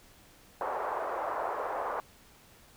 white band-pass noise, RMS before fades -34 dBFS, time 0.61-2 s, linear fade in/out 0 ms, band 470 to 1100 Hz, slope 24 dB/octave, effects pink hiss -58 dBFS RMS until 2.76 s

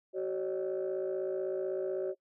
sine tone cluster, 377.5 / 549 / 605 Hz, F#4 / C#5 / D#5, +35 / -17 / -49 cents, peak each -32 / -36 / -38 dBFS, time 0.13-2.15 s, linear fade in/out 50 ms, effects noise-tail reverb RT60 0.1 s tail -23 dB re dry + tanh soft clip ceiling -26 dBFS

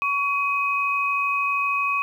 sine tone pair together, 1121.8 / 2521 Hz, C#6 / D#7, +20 / +22 cents, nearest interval octave + major second, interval 1402 cents, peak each -23 dBFS, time 0.02-2.02 s, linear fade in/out 0 ms, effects 9-bit

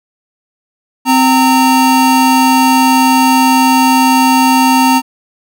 square tone pair together, 260 / 920.1 Hz, C4 / A#5, -11 / -23 cents, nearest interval octave + minor seventh, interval 2188 cents, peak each -10 dBFS, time 1.05-5.02 s, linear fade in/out 50 ms, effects none

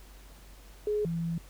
sine tone pair in turn, 420 / 167.13 Hz, G#4 / E3, +19 / +24 cents, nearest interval octave + major third, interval 1595 cents, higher first, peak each -26 / -29 dBFS, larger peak first, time 0.87-1.05 / 1.05-1.38 s, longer second, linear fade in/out 2 ms, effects added 48 Hz sine -49 dBFS peak until 1.49 s + pink hiss -56 dBFS RMS until 1.49 s

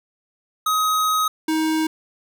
square tone pair in turn, 1263 / 315.8 Hz, D#6 / D#4, +26 / +26 cents, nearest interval 2 octaves, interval 2400 cents, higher first, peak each -18 / -19 dBFS, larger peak first, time 0.66-1.28 / 1.48-1.87 s, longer first, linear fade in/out 5 ms, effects none

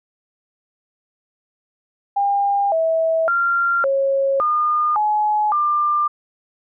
sine tone with pitch steps, 803 / 650 / 1384 / 546 / 1215 / 846 / 1193 Hz, G5 / E5 / F6 / C#5 / D#6 / G#5 / D6, +41 / -24 / -16 / -26 / -42 / +32 / +27 cents, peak -15 dBFS, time 2.16-6.08 s, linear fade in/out 10 ms, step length 560 ms, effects none

